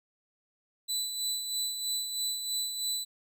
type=tone with tremolo; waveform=25% pulse; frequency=3984 Hz; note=B7; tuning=14 cents sharp; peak=-25 dBFS; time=0.88-3.05 s; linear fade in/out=20 ms; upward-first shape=sine; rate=3.1 Hz; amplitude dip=50%; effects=none